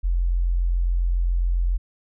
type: tone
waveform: sine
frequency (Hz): 43.65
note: F1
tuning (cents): 0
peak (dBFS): -18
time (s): 0.03-1.78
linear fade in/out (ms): 20
effects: none